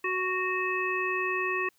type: harmonic tone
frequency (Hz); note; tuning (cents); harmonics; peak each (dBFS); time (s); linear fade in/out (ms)
370; F#4; 0; 1 / 3 / 5 / 7; -32 / -32 / -32 / -32; 0.04-1.69; 5
effects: white hiss -68 dBFS RMS until 1.78 s